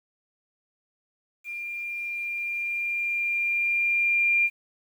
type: tone with level ramp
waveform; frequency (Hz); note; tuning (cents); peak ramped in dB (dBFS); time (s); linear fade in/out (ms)
sine; 2393; D7; +32; -32 to -18; 1.44-4.5; 50
effects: 9-bit